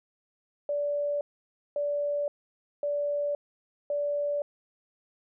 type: tone bursts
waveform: sine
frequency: 580 Hz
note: D5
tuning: 22 cents flat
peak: -26 dBFS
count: 4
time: 0.69-4.42 s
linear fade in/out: 2 ms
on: 520 ms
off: 550 ms
effects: none